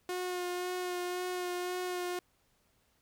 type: tone with vibrato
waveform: sawtooth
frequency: 360 Hz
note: F#4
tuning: 47 cents flat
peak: -30 dBFS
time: 0.09-2.19 s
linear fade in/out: 2 ms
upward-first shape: sine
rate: 1.9 Hz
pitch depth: 17 cents each way
effects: pink hiss -72 dBFS RMS until 3.01 s